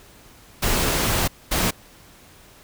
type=noise bursts at uneven times; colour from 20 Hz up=pink; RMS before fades=-21 dBFS; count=2; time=0.62-1.28 / 1.51-1.71 s; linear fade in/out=10 ms; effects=pink hiss -49 dBFS RMS until 2.63 s